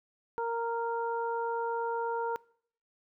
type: harmonic tone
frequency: 464.2 Hz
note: A#4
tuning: 7 cents flat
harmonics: 1 / 2 / 3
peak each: -33 / -33 / -41 dBFS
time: 0.38-2.36 s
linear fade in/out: 0 ms
effects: noise-tail reverb RT60 0.6 s tail -23 dB re dry